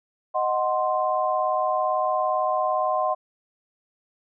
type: chord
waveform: sine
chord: C diminished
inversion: first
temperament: equal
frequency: 622.3 / 740 / 1046.5 Hz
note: Eb5 / Gb5 / C6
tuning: 0 / 0 / 0 cents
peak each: -25 dBFS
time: 0.34-3.15 s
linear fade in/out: 20 ms
effects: none